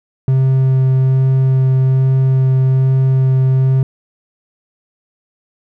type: tone with vibrato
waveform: triangle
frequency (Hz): 131.8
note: C3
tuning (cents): +13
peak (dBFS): -7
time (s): 0.28-3.83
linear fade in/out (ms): 2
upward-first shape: sine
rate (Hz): 1.2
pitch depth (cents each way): 8
effects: none